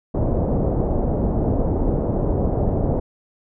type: low-pass noise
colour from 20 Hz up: pink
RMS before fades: -20 dBFS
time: 0.14-3 s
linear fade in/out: 10 ms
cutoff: 670 Hz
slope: 24 dB/octave
effects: none